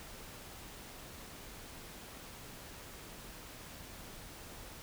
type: silence
effects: pink hiss -50 dBFS RMS until 4.82 s